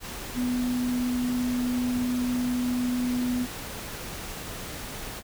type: tone in noise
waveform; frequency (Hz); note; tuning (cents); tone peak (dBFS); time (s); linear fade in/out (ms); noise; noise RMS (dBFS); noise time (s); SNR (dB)
sine; 247.6; B3; +5; -24; 0.34-3.47; 50; pink; -37; 0-5.23; +10
effects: none